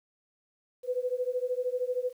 sine beating tone pair, 493.9 / 506.9 Hz, B4 / B4, 0 / +45 cents, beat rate 13 Hz, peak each -31 / -31 dBFS, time 0.83-2.13 s, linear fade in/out 50 ms, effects 10-bit

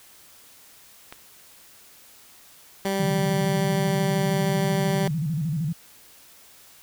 clicks, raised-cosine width 0.3 ms, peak -22 dBFS, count 2, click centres 1.125 / 2.871 s
15% pulse tone, 195.1 Hz, G3, 8 cents flat, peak -17 dBFS, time 2.85-5.08 s, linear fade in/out 2 ms
sine tone with vibrato, 155.7 Hz, D#3, 2 cents sharp, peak -23 dBFS, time 2.99-5.73 s, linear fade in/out 10 ms, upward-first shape square, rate 13 Hz, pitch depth 140 cents each way
effects white hiss -51 dBFS RMS until 6.82 s

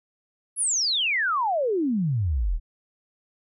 sine exponential sweep, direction down, 11175 to 34.65 Hz, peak -21 dBFS, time 0.56-2.6 s, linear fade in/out 50 ms, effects none

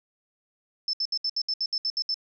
sine tone bursts, 5274 Hz, E8, in tune, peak -24 dBFS, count 11, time 0.88-2.143 s, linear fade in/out 2 ms, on 53 ms, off 68 ms, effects none

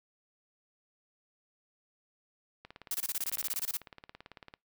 click train, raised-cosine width 0.3 ms, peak -31 dBFS, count 35, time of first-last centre 2.65-4.539 s, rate 18 Hz
blue noise bursts, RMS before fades -33 dBFS, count 15, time 2.91-3.77 s, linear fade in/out 2 ms, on 34 ms, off 25 ms
effects noise-tail reverb RT60 0.2 s tail -24 dB re dry

